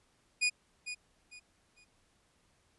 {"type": "tone with echo", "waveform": "sawtooth", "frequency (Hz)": 2462, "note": "D#7", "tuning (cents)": -19, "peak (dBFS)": -23, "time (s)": [0.41, 0.5], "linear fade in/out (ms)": 20, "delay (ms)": 450, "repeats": 3, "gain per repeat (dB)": -11, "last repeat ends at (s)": 1.85, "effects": ["pink hiss -71 dBFS RMS until 2.78 s", "resampled to 24000 Hz"]}